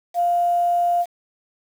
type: tone with quantisation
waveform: sine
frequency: 698.5 Hz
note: F5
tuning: in tune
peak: -16 dBFS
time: 0.14-1.06 s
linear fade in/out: 50 ms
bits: 7
effects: none